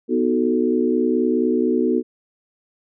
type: chord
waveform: sine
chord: B dominant seventh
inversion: none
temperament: equal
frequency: 246.9 / 311.1 / 370 / 440 Hz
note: B3 / D#4 / F#4 / A4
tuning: 0 / 0 / 0 / 0 cents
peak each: -20 / -23 / -21 / -23 dBFS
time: 0.08-2.03 s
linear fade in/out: 50 ms
effects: none